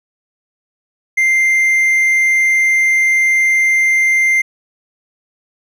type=tone; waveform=triangle; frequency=2093 Hz; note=C7; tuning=in tune; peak=-8 dBFS; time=1.17-4.42 s; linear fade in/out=10 ms; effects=none